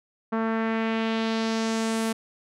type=tone with low-pass filter sweep; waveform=sawtooth; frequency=224 Hz; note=A3; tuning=31 cents sharp; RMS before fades=-26 dBFS; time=0.32-2.13 s; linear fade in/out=10 ms; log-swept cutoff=1300 to 11000 Hz; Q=1.6; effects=none